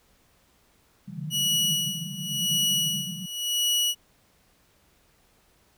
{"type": "band-pass noise", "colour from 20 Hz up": "pink", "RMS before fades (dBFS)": -36, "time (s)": [1.07, 3.26], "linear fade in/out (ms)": 10, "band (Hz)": [140, 200], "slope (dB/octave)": 96}
{"type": "tone with tremolo", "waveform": "sawtooth", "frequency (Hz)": 2925, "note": "F#7", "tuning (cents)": -21, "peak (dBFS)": -18, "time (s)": [1.3, 3.95], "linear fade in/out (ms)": 50, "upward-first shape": "sine", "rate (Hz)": 0.92, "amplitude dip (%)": 85}
{"effects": ["pink hiss -63 dBFS RMS until 5.77 s"]}